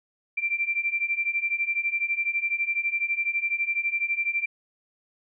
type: beating tone pair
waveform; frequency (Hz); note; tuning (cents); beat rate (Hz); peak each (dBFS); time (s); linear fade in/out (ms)
sine; 2349 / 2361; D7 / D7; 0 / +9; 12; -28 / -26; 0.37-4.46; 10
effects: none